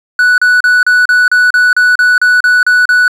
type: tone bursts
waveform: triangle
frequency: 1480 Hz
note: F#6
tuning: in tune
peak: -3 dBFS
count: 13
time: 0.19-3.08 s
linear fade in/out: 2 ms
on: 190 ms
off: 35 ms
effects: resampled to 32000 Hz